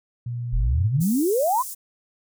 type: tone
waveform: sine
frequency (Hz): 120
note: B2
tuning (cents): -49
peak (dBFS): -26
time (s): 0.26-1.02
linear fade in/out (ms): 5
type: exponential sweep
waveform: sine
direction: up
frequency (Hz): 36.71 to 1087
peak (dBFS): -18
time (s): 0.52-1.63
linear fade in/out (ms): 20
type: high-pass noise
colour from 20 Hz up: pink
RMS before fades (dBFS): -34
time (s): 1-1.75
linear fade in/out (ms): 20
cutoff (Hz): 7200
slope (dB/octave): 24
effects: none